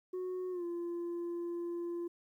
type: tone with pitch glide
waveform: sine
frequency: 367 to 344.4 Hz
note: F#4 to F4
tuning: -14 to -24 cents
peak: -33 dBFS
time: 0.13-2.08 s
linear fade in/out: 10 ms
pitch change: -110 cents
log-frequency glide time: 0.51-0.64 s
effects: tanh soft clip ceiling -35 dBFS + 12-bit